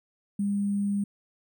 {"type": "tone with sample-and-hold", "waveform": "sine", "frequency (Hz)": 201.6, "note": "G3", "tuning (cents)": 49, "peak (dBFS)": -24, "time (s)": [0.39, 1.04], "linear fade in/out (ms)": 5, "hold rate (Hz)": 8820, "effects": []}